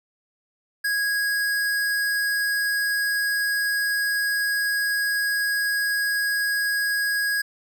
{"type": "tone", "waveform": "square", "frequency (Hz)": 1652, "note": "G#6", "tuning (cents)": -10, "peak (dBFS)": -22, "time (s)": [0.84, 7.42], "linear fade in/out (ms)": 10, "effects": []}